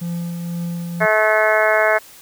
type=tone with tremolo; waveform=triangle; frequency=171.5 Hz; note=F3; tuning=31 cents flat; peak=-19 dBFS; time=0.01-1.06 s; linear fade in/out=10 ms; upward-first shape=triangle; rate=2 Hz; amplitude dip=35%
type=harmonic tone; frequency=215.9 Hz; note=A3; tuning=33 cents flat; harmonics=2 / 3 / 4 / 5 / 6 / 7 / 8 / 9 / 10; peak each=-24 / -16 / -24 / -25 / -25 / -21 / -21 / -28 / -23 dBFS; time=1-1.99 s; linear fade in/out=20 ms
effects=white hiss -43 dBFS RMS until 2.21 s